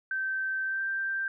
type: tone with pitch glide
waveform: sine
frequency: 1551 to 1572.7 Hz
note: G6 to G6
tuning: -19 to +5 cents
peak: -28 dBFS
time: 0.11-1.28 s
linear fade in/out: 2 ms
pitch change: +24 cents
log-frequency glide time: 0.64-0.84 s
effects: none